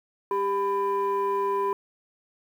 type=tone pair together; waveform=sine; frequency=396.3 / 998.6 Hz; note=G4 / B5; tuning=+19 / +19 cents; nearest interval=octave + major third; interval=1600 cents; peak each=-24 dBFS; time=0.31-1.73 s; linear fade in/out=2 ms; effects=tanh soft clip ceiling -19 dBFS + 9-bit